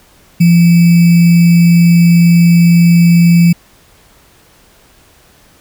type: tone with sample-and-hold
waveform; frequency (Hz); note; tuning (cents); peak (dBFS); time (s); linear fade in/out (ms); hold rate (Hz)
sine; 171; F3; -36; -3; 0.4-3.53; 10; 2450
effects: pink hiss -46 dBFS RMS until 5.6 s